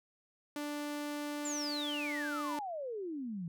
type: tone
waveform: sawtooth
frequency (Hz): 293.7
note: D4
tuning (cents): 0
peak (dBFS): -33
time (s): 0.56-2.59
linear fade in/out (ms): 2
type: exponential sweep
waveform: sine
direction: down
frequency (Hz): 7430 to 161.2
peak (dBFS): -37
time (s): 1.45-3.48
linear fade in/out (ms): 2
effects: none